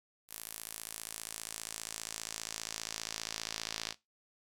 sawtooth tone with band-pass filter sweep, 55 Hz, A1, in tune, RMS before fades -43 dBFS, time 0.28-3.95 s, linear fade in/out 50 ms, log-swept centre 12000 to 4800 Hz, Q 1.4, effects noise-tail reverb RT60 0.2 s tail -19 dB re dry

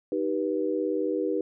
sine chord, Eb augmented, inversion none, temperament just, 311.1 / 388.9 / 486.1 Hz, Eb4 / G4 / B4, 0 / -14 / -28 cents, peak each -29 dBFS, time 0.12-1.41 s, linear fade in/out 2 ms, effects none

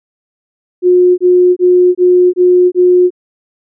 sine tone bursts, 360.3 Hz, F#4, 46 cents flat, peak -4 dBFS, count 6, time 0.82-3.105 s, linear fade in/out 50 ms, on 360 ms, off 25 ms, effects none

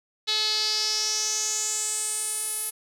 sawtooth tone with band-pass filter sweep, 430.6 Hz, A4, 37 cents flat, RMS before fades -27 dBFS, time 0.27-2.71 s, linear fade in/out 20 ms, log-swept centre 4000 to 11000 Hz, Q 5.5, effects none

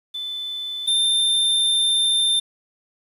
sine / square tone pair in turn, 3515 / 3587 Hz, A7 / A7, -2 / +33 cents, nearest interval unison, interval 35 cents, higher second, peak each -26 / -17 dBFS, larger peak second, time 0.14-0.87 / 0.87-2.4 s, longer second, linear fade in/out 10 ms, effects resampled to 32000 Hz + 8-bit

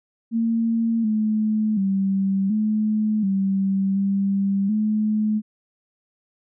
sine tone with pitch steps, 228.3 / 215.5 / 194.2 / 214.5 / 194.1 / 197 / 214 Hz, A#3 / A3 / G3 / A3 / G3 / G3 / A3, -36 / -36 / -16 / -44 / -17 / +9 / -48 cents, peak -18 dBFS, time 0.31-5.42 s, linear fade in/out 50 ms, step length 730 ms, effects none

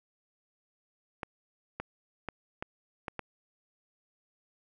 clicks, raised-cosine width 0.5 ms, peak -20 dBFS, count 6, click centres 1.232 / 1.8 / 2.287 / 2.625 / 3.082 / 3.193 s, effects none

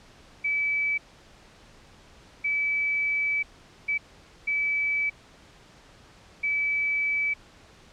sine tone bursts at uneven times, 2300 Hz, D7, 37 cents flat, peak -23 dBFS, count 5, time 0.44-0.98 / 2.44-3.43 / 3.88-3.98 / 4.47-5.1 / 6.43-7.34 s, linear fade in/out 10 ms, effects pink hiss -53 dBFS RMS until 7.92 s + low-pass 6000 Hz 12 dB/octave

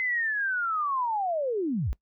sine linear sweep, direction down, 2065 to 37.21 Hz, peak -25 dBFS, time 0-1.93 s, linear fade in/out 0 ms, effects noise-tail reverb RT60 0.1 s tail -22 dB re dry

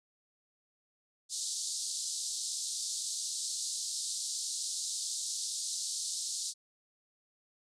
white band-pass noise, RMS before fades -37 dBFS, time 1.29-6.54 s, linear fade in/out 50 ms, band 3900 to 9000 Hz, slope 48 dB/octave, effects none

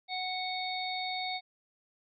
harmonic tone with a mistuned harmonic, 740 Hz, F#5, in tune, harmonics 1 / 3 / 5 / 6, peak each -36 / -39 / -39 / -41 dBFS, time 0.08-1.41 s, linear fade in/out 50 ms, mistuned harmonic 6, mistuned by -18 cents, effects none

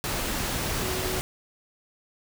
sine tone in noise, 370.7 Hz, F#4, 3 cents sharp, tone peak -33 dBFS, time 0.82-1.19 s, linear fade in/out 0 ms, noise pink, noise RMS -29 dBFS, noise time 0.04-1.21 s, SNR -7 dB, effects none

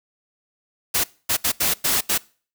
white noise bursts at uneven times, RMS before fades -20 dBFS, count 6, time 0.94-1.04 / 1.29-1.37 / 1.44-1.52 / 1.6-1.74 / 1.84-2.01 / 2.09-2.18 s, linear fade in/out 10 ms, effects noise-tail reverb RT60 0.4 s tail -23 dB re dry

